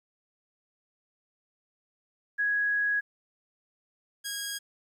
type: tone pair in turn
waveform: sine / 10% pulse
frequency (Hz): 1664 / 1640.1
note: G#6 / G#6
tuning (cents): +3 / -22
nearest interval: unison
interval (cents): 25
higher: first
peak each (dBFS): -24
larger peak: neither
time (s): 2.38-3.01 / 4.24-4.59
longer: first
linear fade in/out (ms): 20
effects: 11-bit